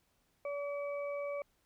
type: harmonic tone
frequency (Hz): 572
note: D5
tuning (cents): -46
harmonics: 1 / 2 / 4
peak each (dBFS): -36 / -47 / -48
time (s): 0.45-1.42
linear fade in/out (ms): 2
effects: pink hiss -75 dBFS RMS until 1.65 s